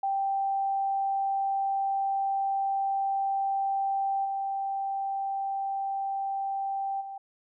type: tone with level steps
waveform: sine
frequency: 784 Hz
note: G5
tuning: in tune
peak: -25 / -28 / -36 dBFS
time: 0.03-7.18 s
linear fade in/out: 5 ms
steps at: 4.24 / 7 s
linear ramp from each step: 20 ms
effects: none